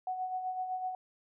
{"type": "tone with tremolo", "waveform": "sine", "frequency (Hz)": 742, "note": "F#5", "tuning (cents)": 5, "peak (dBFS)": -31, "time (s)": [0.07, 0.95], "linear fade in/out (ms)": 2, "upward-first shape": "sine", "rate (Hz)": 7.9, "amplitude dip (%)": 50, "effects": []}